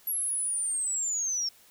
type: linear sweep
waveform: sine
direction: down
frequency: 11470 to 5410 Hz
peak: -27 dBFS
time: 0.07-1.49 s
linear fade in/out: 5 ms
effects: white hiss -58 dBFS RMS until 1.7 s